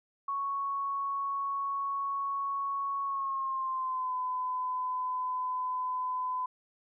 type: tone with pitch glide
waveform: sine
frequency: 1108.7 to 1010.8 Hz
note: C#6 to B5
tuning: 0 to +40 cents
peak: -30 dBFS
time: 0.28-6.46 s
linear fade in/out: 5 ms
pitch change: -160 cents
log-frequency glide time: 3.04-4.15 s
effects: none